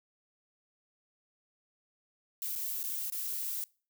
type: noise with dropouts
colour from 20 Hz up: violet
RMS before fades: -36 dBFS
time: 2.42-3.64 s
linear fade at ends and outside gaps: 0 ms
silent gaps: 2.554-2.56 / 2.831-2.839 / 3.1-3.123 s
effects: noise-tail reverb RT60 0.4 s tail -25 dB re dry